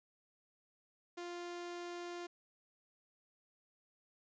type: tone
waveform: sawtooth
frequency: 349.2 Hz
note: F4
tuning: in tune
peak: -39 dBFS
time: 1.17-2.27 s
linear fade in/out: 10 ms
effects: resampled to 16000 Hz + 13-bit